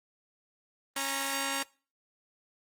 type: tone pair together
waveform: 5% pulse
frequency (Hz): 274.4 / 932.3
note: C#4 / A#5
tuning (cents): -17 / 0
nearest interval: octave + major sixth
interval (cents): 2117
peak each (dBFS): -21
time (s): 0.96-1.63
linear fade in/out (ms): 5
effects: noise-tail reverb RT60 0.4 s tail -25 dB re dry + Opus 24 kbps